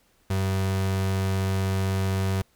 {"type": "tone", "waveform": "35% pulse", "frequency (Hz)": 95.8, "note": "G2", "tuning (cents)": -39, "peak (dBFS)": -21, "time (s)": [0.3, 2.42], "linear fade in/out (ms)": 5, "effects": ["pink hiss -64 dBFS RMS until 2.55 s"]}